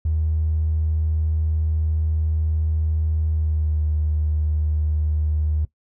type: tone with pitch glide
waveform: triangle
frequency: 78.5 to 76.49 Hz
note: D#2 to D#2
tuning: +16 to -29 cents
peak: -15 dBFS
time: 0.05-5.65 s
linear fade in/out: 5 ms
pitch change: -45 cents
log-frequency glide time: 3.29-3.82 s
effects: noise-tail reverb RT60 0.1 s tail -19 dB re dry + tanh soft clip ceiling -15 dBFS